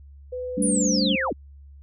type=tone with pitch glide; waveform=sine; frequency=502 to 527.3 Hz; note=B4 to C5; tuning=+28 to +13 cents; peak=-28 dBFS; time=0.32-1.31 s; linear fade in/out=10 ms; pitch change=+85 cents; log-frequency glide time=0.75-1.08 s
type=chord; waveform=sine; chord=G suspended second; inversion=none; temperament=equal with one note detuned; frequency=196 / 220 / 287.8 Hz; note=G3 / A3 / D4; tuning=0 / 0 / -35 cents; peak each=-24 / -26 / -25 dBFS; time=0.57-1.16 s; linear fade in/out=10 ms
type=linear sweep; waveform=sine; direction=down; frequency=9956 to 163.4 Hz; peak=-23 dBFS; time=0.62-1.33 s; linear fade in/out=5 ms
effects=added 70 Hz sine -43 dBFS peak until 1.82 s